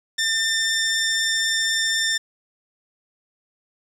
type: tone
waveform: 15% pulse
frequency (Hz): 1796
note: A6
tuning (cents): +35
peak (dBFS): -13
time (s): 0.18-2.18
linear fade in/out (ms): 10
effects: low-pass 11000 Hz 12 dB/octave + 8-bit